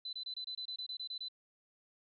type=tone bursts; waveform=sine; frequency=4017 Hz; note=B7; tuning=29 cents sharp; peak=-39 dBFS; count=12; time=0.05-1.285 s; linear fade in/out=5 ms; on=80 ms; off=25 ms; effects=none